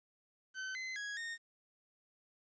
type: tone with pitch steps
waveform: 40% pulse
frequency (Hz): 1530 / 2049 / 1660 / 1842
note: G6 / C7 / G#6 / A#6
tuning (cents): -42 / -37 / -1 / -21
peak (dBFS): -39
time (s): 0.54-1.38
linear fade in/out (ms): 50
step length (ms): 210
effects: resampled to 16000 Hz + 12-bit